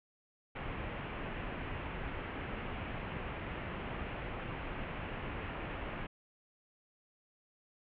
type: low-pass noise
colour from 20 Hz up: pink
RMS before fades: -41 dBFS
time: 0.55-6.07 s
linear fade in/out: 10 ms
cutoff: 2900 Hz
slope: 48 dB/octave
effects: none